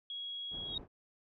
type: tone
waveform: sine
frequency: 3316 Hz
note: G#7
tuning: 3 cents flat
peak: -39 dBFS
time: 0.1-0.75 s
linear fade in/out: 2 ms
type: low-pass noise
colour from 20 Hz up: pink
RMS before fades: -50 dBFS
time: 0.5-0.88 s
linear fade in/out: 50 ms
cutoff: 760 Hz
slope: 12 dB/octave
type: tone with exponential growth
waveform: sine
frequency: 3759 Hz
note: A#7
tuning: 14 cents sharp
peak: -31 dBFS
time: 0.65-0.78 s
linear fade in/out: 5 ms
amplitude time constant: 28 ms
effects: none